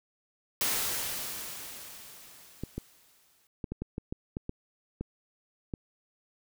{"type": "noise with exponential decay", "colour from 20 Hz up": "white", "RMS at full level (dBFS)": -28, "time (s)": [0.61, 3.47], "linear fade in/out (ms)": 1, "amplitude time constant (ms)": 620}
{"type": "clicks", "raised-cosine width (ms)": 3, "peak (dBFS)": -21, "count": 11, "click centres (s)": [2.636, 2.78, 3.642, 3.72, 3.82, 3.981, 4.125, 4.369, 4.494, 5.01, 5.738]}
{"effects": []}